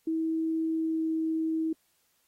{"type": "tone with pitch glide", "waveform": "sine", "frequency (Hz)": [322.6, 320.7], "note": ["E4", "E4"], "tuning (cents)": [-37, -48], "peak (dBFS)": -26, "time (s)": [0.07, 1.73], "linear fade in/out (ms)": 5, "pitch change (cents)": -11, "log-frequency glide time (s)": [0.68, 1.08], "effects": ["white hiss -71 dBFS RMS until 2.27 s", "AAC 48 kbps"]}